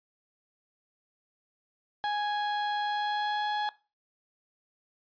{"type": "tone with pitch glide", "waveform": "35% pulse", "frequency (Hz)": [830.6, 838.3], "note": ["G#5", "G#5"], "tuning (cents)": [0, 16], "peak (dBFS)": -26, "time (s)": [2.04, 3.69], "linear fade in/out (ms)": 0, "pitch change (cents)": 16, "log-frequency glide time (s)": [2.83, 3.46], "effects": ["noise-tail reverb RT60 0.3 s tail -19 dB re dry", "resampled to 11025 Hz"]}